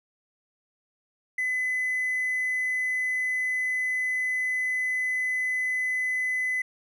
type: tone with hard clipping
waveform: triangle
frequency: 2014 Hz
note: B6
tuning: 33 cents sharp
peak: -25 dBFS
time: 1.38-6.62 s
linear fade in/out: 5 ms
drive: 4 dB
effects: none